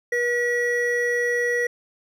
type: tone pair together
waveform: triangle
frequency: 482.3 / 1928 Hz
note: B4 / B6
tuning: -41 / -42 cents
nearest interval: 2 octaves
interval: 2399 cents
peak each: -21 dBFS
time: 0.12-1.67 s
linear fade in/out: 5 ms
effects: none